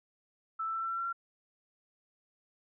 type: tone with pitch steps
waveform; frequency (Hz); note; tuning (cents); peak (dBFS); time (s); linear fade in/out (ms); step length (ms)
sine; 1318.5 / 1326.9 / 1335.4 / 1343.9 / 1352.4 / 1361.1 / 1369.7; E6 / E6 / E6 / E6 / E6 / F6 / F6; 0 / +11 / +22 / +33 / +44 / -45 / -34; -32; 0.59-1.129; 10; 77
effects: none